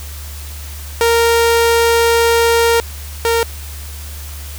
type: tone pair in turn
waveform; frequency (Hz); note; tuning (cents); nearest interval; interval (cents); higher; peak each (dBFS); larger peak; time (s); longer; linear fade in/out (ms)
sawtooth; 464.2 / 461.7; A#4 / A#4; -7 / -17; unison; 10; first; -6 / -8; first; 1.01-2.8 / 3.25-3.43; first; 0
effects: added 73 Hz sine -27 dBFS peak until 4.58 s + white hiss -34 dBFS RMS until 4.58 s